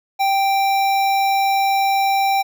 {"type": "tone with notch filter", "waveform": "square", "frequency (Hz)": 784, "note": "G5", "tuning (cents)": 0, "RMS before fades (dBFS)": -17, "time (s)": [0.19, 2.43], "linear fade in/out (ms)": 20, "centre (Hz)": 8500, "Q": 1.3, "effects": []}